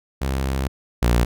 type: tone pair in turn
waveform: sawtooth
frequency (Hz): 66.7 / 59.42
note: C2 / A#1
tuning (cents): +34 / +34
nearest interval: major second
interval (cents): 200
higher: first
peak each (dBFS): -17 / -11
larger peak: second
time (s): 0.21-0.68 / 1.02-1.25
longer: first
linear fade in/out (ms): 10
effects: none